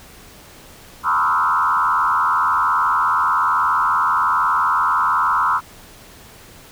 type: tone with frequency modulation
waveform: sine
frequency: 1174.7 Hz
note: D6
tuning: in tune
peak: -14 dBFS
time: 1.03-5.61 s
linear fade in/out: 50 ms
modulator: 81.2 Hz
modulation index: 2.8
effects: pink hiss -43 dBFS RMS until 6.71 s